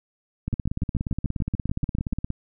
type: two click trains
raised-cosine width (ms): 5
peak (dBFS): -14 / -14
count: 32 / 12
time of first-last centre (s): 0.48-2.304 / 0.53-2.131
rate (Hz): 17 / 6.87
effects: none